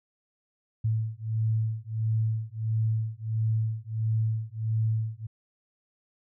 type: beating tone pair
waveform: sine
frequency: 110 / 111.5 Hz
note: A2 / A2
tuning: 0 / +23 cents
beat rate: 1.5 Hz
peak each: -28 dBFS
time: 0.84-5.27 s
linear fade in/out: 10 ms
effects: none

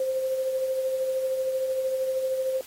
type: tone with tremolo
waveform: sine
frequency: 523.3 Hz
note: C5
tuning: in tune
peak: -22 dBFS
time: 0-2.61 s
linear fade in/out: 2 ms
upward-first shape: triangle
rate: 13 Hz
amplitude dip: 45%
effects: white hiss -47 dBFS RMS until 2.66 s + AAC 48 kbps

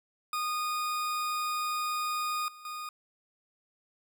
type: tone with level steps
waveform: 40% pulse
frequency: 1231 Hz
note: D#6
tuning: 19 cents flat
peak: -29 / -47 / -36 dBFS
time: 0.33-2.89 s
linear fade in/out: 2 ms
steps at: 2.48 / 2.65 s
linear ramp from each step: 2 ms
effects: none

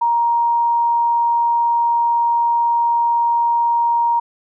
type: tone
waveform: sine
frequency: 939 Hz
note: A#5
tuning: 12 cents sharp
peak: -13 dBFS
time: 0.01-4.2 s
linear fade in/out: 10 ms
effects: none

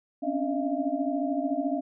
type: tone cluster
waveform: sine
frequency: 260.8 / 276.1 / 289.9 / 628 / 686 Hz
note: C4 / C#4 / D4 / D#5 / F5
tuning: -5 / -7 / -22 / +16 / -31 cents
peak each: -35 / -30 / -31 / -34 / -32 dBFS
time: 0.22-1.81 s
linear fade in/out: 20 ms
effects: none

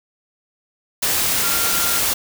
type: tone in noise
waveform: sine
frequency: 1389 Hz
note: F6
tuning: 10 cents flat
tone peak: -27 dBFS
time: 1.43-1.99 s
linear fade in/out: 10 ms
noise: white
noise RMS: -19 dBFS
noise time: 1.02-2.14 s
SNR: -11 dB
effects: none

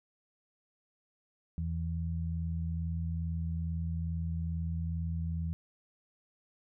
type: tone pair together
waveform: sine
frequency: 82.86 / 165.2 Hz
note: E2 / E3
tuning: +9 / +4 cents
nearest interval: octave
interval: 1195 cents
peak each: -33 / -36 dBFS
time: 1.58-5.53 s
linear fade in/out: 0 ms
effects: none

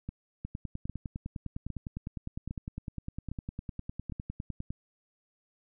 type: two click trains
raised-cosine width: 5 ms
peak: -24 / -24 dBFS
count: 6 / 43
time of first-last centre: 0.09-4.122 / 0.45-4.705 s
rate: 1.24 / 9.87 Hz
effects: none

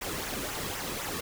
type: noise with flanger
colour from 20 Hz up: pink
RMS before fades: -35 dBFS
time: 0.01-1.21 s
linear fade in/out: 10 ms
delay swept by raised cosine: 0.21 to 1.41 ms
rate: 3.9 Hz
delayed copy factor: -0.55
effects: none

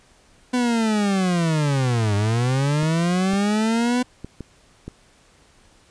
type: linear two-way sweep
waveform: 40% pulse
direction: down then up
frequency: 251.6 to 100 to 251.6 Hz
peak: -17 dBFS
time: 0.53-4.03 s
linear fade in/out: 10 ms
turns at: 2.15 s
type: clicks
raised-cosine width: 3 ms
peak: -19 dBFS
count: 5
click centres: 2.831 / 3.335 / 4.246 / 4.407 / 4.88 s
effects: pink hiss -55 dBFS RMS until 5.9 s + resampled to 22050 Hz

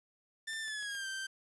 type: tone with pitch glide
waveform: sawtooth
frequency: 1785 to 1562.9 Hz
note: A6 to G6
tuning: +24 to -6 cents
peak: -34 dBFS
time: 0.47-1.27 s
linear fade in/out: 10 ms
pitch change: -230 cents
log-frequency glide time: 0.61-1.07 s
type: clicks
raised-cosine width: 0.2 ms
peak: -38 dBFS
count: 4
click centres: 0.533 / 0.681 / 0.827 / 0.95 s
effects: resampled to 24000 Hz + 10-bit

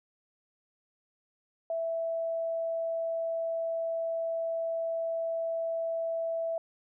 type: tone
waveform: sine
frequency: 660 Hz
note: E5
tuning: 2 cents sharp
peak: -29 dBFS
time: 1.7-6.58 s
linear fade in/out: 2 ms
effects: none

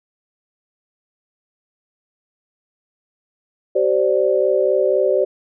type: chord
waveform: sine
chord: G suspended fourth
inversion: none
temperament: equal with one note detuned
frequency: 383.9 / 523.3 / 587.3 Hz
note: G4 / C5 / D5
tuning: -36 / 0 / 0 cents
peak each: -18 dBFS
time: 3.75-5.25 s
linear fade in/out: 10 ms
effects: none

